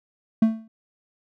triangle tone with exponential decay, 222.3 Hz, A3, 18 cents sharp, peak -9 dBFS, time 0.42-0.68 s, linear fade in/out 5 ms, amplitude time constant 55 ms, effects none

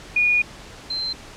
sine tone pair in turn, 2446 / 4114 Hz, D#7 / C8, -30 / -30 cents, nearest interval major sixth, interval 900 cents, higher second, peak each -15 / -23 dBFS, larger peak first, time 0.16-0.42 / 0.9-1.13 s, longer first, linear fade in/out 5 ms, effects pink hiss -41 dBFS RMS until 1.36 s + low-pass 7000 Hz 12 dB/octave

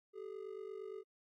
triangle ring-modulated tone, 410.5 Hz, G#4, 20 cents flat, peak -39 dBFS, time 0.13-1.04 s, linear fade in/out 50 ms, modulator 24.3 Hz, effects AAC 64 kbps

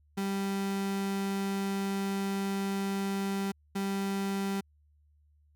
35% pulse tone pair in turn, 196.3 / 196.3 Hz, G3 / G3, +3 / +3 cents, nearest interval unison, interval 0 cents, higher neither, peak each -28 dBFS, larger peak neither, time 0.17-3.52 / 3.75-4.61 s, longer first, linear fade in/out 10 ms, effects added 74 Hz sine -62 dBFS peak until 5.55 s

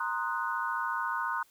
sine chord, C half-diminished seventh, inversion third, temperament equal, 932.3 / 1046.5 / 1244.5 / 1480 Hz, Bb5 / C6 / Eb6 / Gb6, 0 / 0 / 0 / 0 cents, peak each -35 / -35 / -36 / -34 dBFS, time 0-1.43 s, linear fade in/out 5 ms, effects white hiss -64 dBFS RMS until 1.5 s

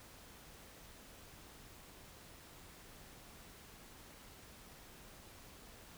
silence, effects pink hiss -57 dBFS RMS until 5.97 s

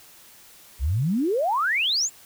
sine exponential sweep, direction up, 58 to 7580 Hz, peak -20 dBFS, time 0.79-2.1 s, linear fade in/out 50 ms, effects white hiss -50 dBFS RMS until 2.25 s

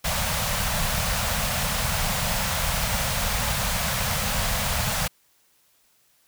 pink band-stop noise, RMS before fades -25 dBFS, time 0.04-5.08 s, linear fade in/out 10 ms, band 210 to 520 Hz, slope 48 dB/octave, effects white hiss -63 dBFS RMS until 6.27 s

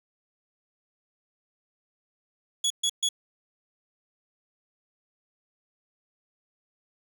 25% pulse tone bursts, 3373 Hz, G#7, 26 cents sharp, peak -19 dBFS, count 3, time 2.64-3.089 s, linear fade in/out 5 ms, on 63 ms, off 130 ms, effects none

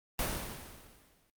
pink noise with exponential decay, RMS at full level -31 dBFS, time 0.19-1.3 s, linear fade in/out 1 ms, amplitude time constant 240 ms, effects Opus 32 kbps

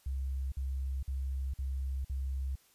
sine tone bursts, 66.8 Hz, C2, 36 cents sharp, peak -32 dBFS, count 5, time 0.06-2.556 s, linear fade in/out 5 ms, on 460 ms, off 49 ms, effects white hiss -66 dBFS RMS until 2.74 s + resampled to 32000 Hz

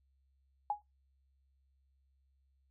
sine tone with exponential decay, 830.6 Hz, G#5, in tune, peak -27 dBFS, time 0.7-0.82 s, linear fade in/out 2 ms, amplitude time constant 25 ms, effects noise-tail reverb RT60 0.2 s tail -22 dB re dry + added 67 Hz sine -70 dBFS peak until 2.7 s

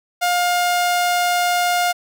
sawtooth tone, 709 Hz, F5, 26 cents sharp, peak -12 dBFS, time 0.21-1.93 s, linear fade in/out 20 ms, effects none

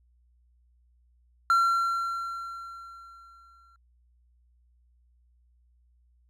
triangle tone with exponential decay, 1365 Hz, F6, 40 cents flat, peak -16 dBFS, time 1.5-3.76 s, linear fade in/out 1 ms, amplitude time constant 490 ms, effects added 60 Hz sine -61 dBFS peak until 6.29 s

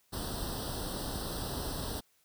pink noise with comb filter, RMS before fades -37 dBFS, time 0.12-2.01 s, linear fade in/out 20 ms, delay 0.22 ms, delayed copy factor +1, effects white hiss -70 dBFS RMS until 2.24 s

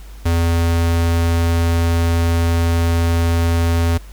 square tone, 84.1 Hz, E2, 35 cents sharp, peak -14 dBFS, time 0.25-3.98 s, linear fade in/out 10 ms, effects added 50 Hz sine -33 dBFS peak until 4.12 s + pink hiss -46 dBFS RMS until 4.12 s

